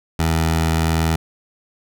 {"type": "tone with notch filter", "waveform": "15% pulse", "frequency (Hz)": 81.1, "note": "E2", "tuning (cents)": -28, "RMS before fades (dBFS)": -18, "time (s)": [0.19, 1.16], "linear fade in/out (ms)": 5, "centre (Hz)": 280, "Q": 2, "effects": []}